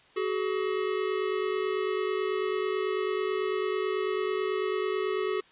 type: tone pair together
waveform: square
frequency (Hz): 375.8 / 424.9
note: F#4 / G#4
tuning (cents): +27 / +40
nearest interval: major second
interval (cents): 213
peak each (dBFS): -30 / -31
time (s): 0.16-5.41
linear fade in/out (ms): 10
effects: white hiss -58 dBFS RMS until 5.51 s + resampled to 8000 Hz